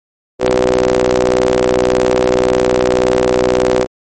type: ring-modulated tone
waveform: sawtooth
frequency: 61.8 Hz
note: B1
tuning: 2 cents sharp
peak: -3 dBFS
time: 0.39-3.87 s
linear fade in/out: 50 ms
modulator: 442 Hz
effects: MP3 32 kbps